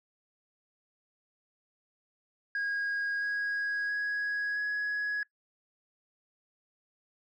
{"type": "tone with pitch steps", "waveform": "sine", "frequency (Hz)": [1638, 1650.3, 1662.8, 1675.3], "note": ["G#6", "G#6", "G#6", "G#6"], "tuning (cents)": [-24, -11, 2, 15], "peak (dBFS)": -27, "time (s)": [2.55, 5.23], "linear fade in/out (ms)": 2, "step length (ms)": 670, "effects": ["noise-tail reverb RT60 0.1 s tail -23 dB re dry", "tanh soft clip ceiling -28 dBFS"]}